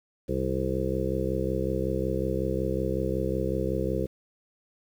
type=harmonic tone; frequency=65.41 Hz; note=C2; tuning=in tune; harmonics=1 / 2 / 3 / 5 / 6 / 7 / 8; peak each=-33 / -33 / -33 / -33 / -33 / -33 / -33 dBFS; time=0.28-4.07 s; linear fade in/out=20 ms; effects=9-bit